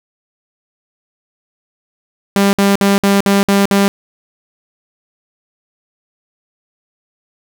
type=tone bursts; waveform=sawtooth; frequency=198.8 Hz; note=G3; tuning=25 cents sharp; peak=-5 dBFS; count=7; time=2.36-3.88 s; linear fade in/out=0 ms; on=170 ms; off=55 ms; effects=none